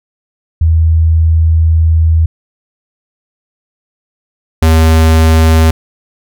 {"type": "tone pair in turn", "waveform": ["sine", "square"], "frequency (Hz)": [80.9, 80.34], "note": ["E2", "E2"], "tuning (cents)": [-32, -44], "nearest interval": "unison", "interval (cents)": 12, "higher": "first", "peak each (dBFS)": -5, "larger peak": "neither", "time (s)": [[0.61, 2.26], [4.62, 5.71]], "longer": "first", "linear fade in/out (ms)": 5, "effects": []}